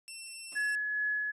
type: tone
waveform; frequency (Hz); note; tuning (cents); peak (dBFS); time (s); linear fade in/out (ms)
10% pulse; 2696; E7; +38; -33; 0.08-0.75; 0
type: noise with exponential decay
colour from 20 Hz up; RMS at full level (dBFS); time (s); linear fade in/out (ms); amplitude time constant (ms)
brown; -42; 0.52-0.75; 0; 49
type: tone with tremolo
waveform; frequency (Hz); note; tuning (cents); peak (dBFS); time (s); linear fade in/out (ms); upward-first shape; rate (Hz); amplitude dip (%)
sine; 1697; G#6; +37; -28; 0.55-1.32; 20; sine; 2.4; 30
effects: high-pass 400 Hz 12 dB/octave + resampled to 24000 Hz